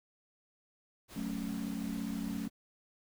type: noise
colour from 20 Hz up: pink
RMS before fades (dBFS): -49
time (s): 1.08-2.5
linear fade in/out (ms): 50
type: chord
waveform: sine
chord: F# minor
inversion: none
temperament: equal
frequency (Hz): 185 / 220 / 277.2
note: F#3 / A3 / C#4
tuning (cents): 0 / 0 / 0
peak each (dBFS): -40 / -38 / -40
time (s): 1.16-2.48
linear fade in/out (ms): 5
effects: none